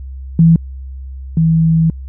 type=tone pair in turn; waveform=sine; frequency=165 / 162.54 Hz; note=E3 / E3; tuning=+2 / -24 cents; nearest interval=unison; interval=26 cents; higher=first; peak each=-4 / -8 dBFS; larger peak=first; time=0.39-0.56 / 1.37-1.9 s; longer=second; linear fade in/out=2 ms; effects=added 66 Hz sine -25 dBFS peak until 2.08 s